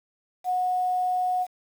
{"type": "tone with quantisation", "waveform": "sine", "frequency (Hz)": 731, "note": "F#5", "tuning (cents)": -21, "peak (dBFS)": -22, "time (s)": [0.44, 1.47], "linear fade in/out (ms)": 50, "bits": 8, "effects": []}